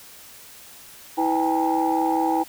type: tone cluster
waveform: sine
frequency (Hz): 324.9 / 502 / 790 / 855 / 946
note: E4 / B4 / G5 / A5 / A#5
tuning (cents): -25 / +28 / +13 / -50 / +25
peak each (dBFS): -22 / -30 / -22 / -26 / -30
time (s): 1.17-2.44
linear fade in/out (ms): 20
effects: tanh soft clip ceiling -11 dBFS + white hiss -45 dBFS RMS until 2.48 s